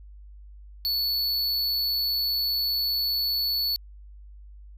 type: tone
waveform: square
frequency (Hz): 4435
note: C#8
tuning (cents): 0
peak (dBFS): -24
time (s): 0.85-3.76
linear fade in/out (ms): 0
effects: added 50 Hz sine -43 dBFS peak until 4.77 s